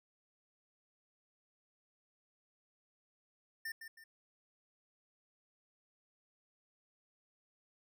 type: tone with echo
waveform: square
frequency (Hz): 1802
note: A6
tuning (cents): +41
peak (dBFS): -40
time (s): 3.65-3.72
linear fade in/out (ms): 5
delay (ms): 160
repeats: 2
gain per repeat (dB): -8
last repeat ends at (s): 4.04
effects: none